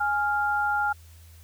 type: tone pair together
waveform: sine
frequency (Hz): 830.6 / 1396.9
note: G#5 / F6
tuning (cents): 0 / 0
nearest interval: major sixth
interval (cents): 900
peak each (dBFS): -25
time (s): 0-0.93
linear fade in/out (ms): 10
effects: added 82 Hz sine -47 dBFS peak until 1.43 s + white hiss -57 dBFS RMS until 1.43 s